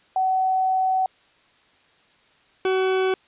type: tone pair in turn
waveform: sine / 40% pulse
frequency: 754 / 377 Hz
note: F#5 / F#4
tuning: +32 / +32 cents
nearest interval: octave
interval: 1200 cents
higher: first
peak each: -18 dBFS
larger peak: neither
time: 0.16-1.06 / 2.65-3.14 s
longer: first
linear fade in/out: 2 ms
effects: white hiss -58 dBFS RMS until 3.27 s + resampled to 8000 Hz